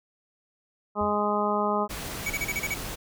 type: harmonic tone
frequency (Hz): 207.7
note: G#3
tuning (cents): 0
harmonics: 1 / 2 / 3 / 4 / 5 / 6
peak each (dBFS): -30 / -30 / -30 / -30 / -30 / -30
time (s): 0.95-1.88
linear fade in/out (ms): 50
type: tone with exponential decay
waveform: triangle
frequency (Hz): 86.9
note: F2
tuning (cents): -8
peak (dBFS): -30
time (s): 1.01-1.28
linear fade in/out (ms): 0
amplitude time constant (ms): 58
type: noise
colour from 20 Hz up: pink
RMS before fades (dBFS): -35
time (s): 1.89-2.96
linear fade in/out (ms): 20
type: tone bursts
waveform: square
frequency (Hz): 2263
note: C#7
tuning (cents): +35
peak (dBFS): -27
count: 7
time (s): 2.26-2.743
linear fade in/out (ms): 5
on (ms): 39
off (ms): 35
effects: none